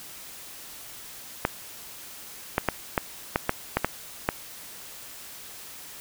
clicks, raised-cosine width 0.5 ms, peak -6 dBFS, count 9, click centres 1.451 / 2.581 / 2.687 / 2.978 / 3.359 / 3.494 / 3.77 / 3.846 / 4.289 s, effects white hiss -43 dBFS RMS until 6 s

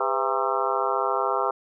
harmonic tone with a mistuned harmonic, 134.1 Hz, C3, 43 cents sharp, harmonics 3 / 4 / 5 / 6 / 7 / 8 / 9 / 10, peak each -30 / -30 / -30 / -30 / -30 / -30 / -30 / -30 dBFS, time 0-1.51 s, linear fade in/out 5 ms, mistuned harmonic 4, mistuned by -100 cents, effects none

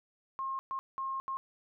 sine tone bursts at uneven times, 1071 Hz, C6, 40 cents sharp, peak -33 dBFS, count 4, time 0.39-0.59 / 0.71-0.79 / 0.98-1.2 / 1.28-1.37 s, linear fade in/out 0 ms, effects none

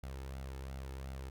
sawtooth tone with flanger, 66.6 Hz, C2, 31 cents sharp, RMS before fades -44 dBFS, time 0.03-1.3 s, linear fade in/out 5 ms, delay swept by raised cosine 1.4 to 2.33 ms, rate 2.8 Hz, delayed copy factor +0.5, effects none

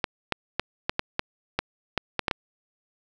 clicks, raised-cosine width 0.3 ms, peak -7 dBFS, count 11, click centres 0.042 / 0.323 / 0.596 / 0.895 / 0.994 / 1.194 / 1.59 / 1.977 / 2.193 / 2.282 / 2.312 s, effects none

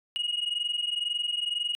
sine tone pair together, 2876 / 2898 Hz, F#7 / F#7, -50 / -37 cents, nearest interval unison, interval 13 cents, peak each -28 dBFS, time 0.16-1.75 s, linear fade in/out 0 ms, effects tanh soft clip ceiling -24 dBFS

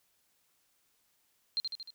sine tone with echo, 4176 Hz, C8, 4 cents flat, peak -28 dBFS, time 1.57-1.6 s, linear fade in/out 0 ms, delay 76 ms, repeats 4, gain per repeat -4 dB, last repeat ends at 1.904 s, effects white hiss -73 dBFS RMS until 1.94 s

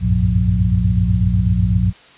sine tone cluster, 61.1 / 91.7 / 99.7 / 116.1 / 178.9 Hz, B1 / F#2 / G2 / A#2 / F3, -18 / -15 / +30 / -7 / +42 cents, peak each -19 dBFS, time 0-1.93 s, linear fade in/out 50 ms, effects white hiss -45 dBFS RMS until 2.17 s + resampled to 8000 Hz

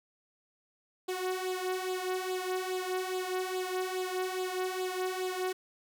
sawtooth tone with flanger, 370 Hz, F#4, in tune, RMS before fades -34 dBFS, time 1.08-5.53 s, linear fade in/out 10 ms, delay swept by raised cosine 0.25 to 2.65 ms, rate 2.4 Hz, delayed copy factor +0.65, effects none

